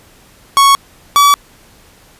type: tone pair in turn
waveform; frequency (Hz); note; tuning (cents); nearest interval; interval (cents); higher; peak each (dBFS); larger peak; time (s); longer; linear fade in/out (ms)
45% pulse; 1108.7 / 1143.8; C#6 / D6; 0 / -46; minor second; 54; second; -5; neither; 0.57-0.75 / 1.16-1.34; neither; 0
effects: pink hiss -45 dBFS RMS until 2.19 s + resampled to 32000 Hz